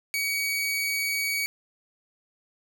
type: tone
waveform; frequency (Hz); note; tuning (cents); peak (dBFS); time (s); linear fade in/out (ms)
sawtooth; 2258; C#7; +31; -22; 0.14-1.46; 0
effects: none